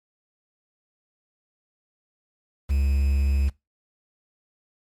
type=tone with quantisation; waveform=triangle; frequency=69.3 Hz; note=C#2; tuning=in tune; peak=-17 dBFS; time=2.69-3.5 s; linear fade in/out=20 ms; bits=7; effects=noise-tail reverb RT60 0.2 s tail -20 dB re dry + MP3 64 kbps